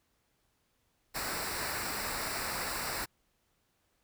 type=noise with comb filter; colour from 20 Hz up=pink; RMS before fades=-36 dBFS; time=1.14-3.06 s; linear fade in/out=20 ms; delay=0.31 ms; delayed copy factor=-0.7; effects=pink hiss -75 dBFS RMS until 4.03 s